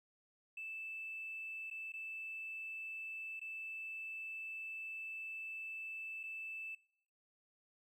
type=tone with dropouts; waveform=triangle; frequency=2637 Hz; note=E7; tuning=in tune; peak=-40 dBFS; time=0.57-6.75 s; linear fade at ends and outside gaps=5 ms; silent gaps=1.701-1.711 / 1.921-1.937 / 3.396-3.414 / 6.232-6.236 s; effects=noise-tail reverb RT60 0.8 s tail -26 dB re dry + tanh soft clip ceiling -40 dBFS